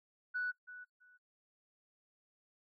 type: tone with echo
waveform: sine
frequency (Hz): 1480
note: F#6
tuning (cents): 0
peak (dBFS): -33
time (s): 0.34-0.52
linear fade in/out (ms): 20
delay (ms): 330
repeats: 2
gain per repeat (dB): -14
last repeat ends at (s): 1.18
effects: noise-tail reverb RT60 0.1 s tail -20 dB re dry + tanh soft clip ceiling -29 dBFS